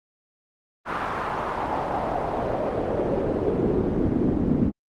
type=noise with band-pass filter sweep; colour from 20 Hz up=brown; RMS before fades=-24 dBFS; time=0.85-4.72 s; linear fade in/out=50 ms; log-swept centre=1300 to 240 Hz; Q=2; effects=Opus 32 kbps